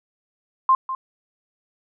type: tone with echo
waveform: sine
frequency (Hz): 1052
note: C6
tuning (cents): +9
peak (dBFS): -12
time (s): 0.69-0.75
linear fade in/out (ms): 2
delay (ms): 200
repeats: 1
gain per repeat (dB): -12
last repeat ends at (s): 0.95
effects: none